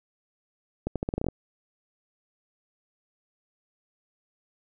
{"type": "accelerating click train", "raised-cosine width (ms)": 2, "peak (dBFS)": -14, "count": 10, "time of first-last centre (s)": [0.87, 1.286], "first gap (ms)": 87, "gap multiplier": 0.83, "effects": []}